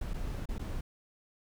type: noise with dropouts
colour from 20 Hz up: brown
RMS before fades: -36 dBFS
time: 0.01-0.81 s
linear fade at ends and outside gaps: 5 ms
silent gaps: 0.136-0.14 / 0.457-0.488 / 0.583-0.593 s
effects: none